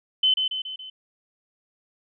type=tone with echo; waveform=sine; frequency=3047 Hz; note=G7; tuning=50 cents flat; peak=-16 dBFS; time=0.23-0.34 s; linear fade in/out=5 ms; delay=140 ms; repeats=4; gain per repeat=-5 dB; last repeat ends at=0.9 s; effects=none